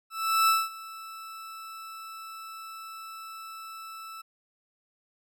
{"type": "tone with ADSR envelope", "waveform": "40% pulse", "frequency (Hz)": 1318.5, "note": "E6", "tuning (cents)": 0, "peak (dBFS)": -18, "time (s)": [0.1, 4.22], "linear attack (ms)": 380, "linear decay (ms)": 210, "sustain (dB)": -21, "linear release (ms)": 12, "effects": []}